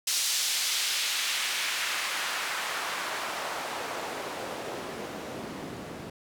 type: noise with band-pass filter sweep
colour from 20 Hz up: white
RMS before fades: -32 dBFS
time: 0.07-6.1 s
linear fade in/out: 5 ms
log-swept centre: 5200 to 200 Hz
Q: 0.91
effects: none